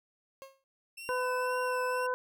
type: tone with exponential decay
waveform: 30% pulse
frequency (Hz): 540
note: C#5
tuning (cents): -45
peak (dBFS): -39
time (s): 0.42-0.64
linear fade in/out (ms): 0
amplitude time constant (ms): 47
type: tone with vibrato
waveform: sawtooth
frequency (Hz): 2692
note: E7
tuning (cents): +36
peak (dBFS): -39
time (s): 0.97-2.07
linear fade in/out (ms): 10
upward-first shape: sine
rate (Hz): 2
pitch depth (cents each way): 43
type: harmonic tone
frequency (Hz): 503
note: B4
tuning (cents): +32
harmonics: 1 / 2 / 3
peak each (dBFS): -32 / -33 / -36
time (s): 1.09-2.14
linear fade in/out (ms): 0
effects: none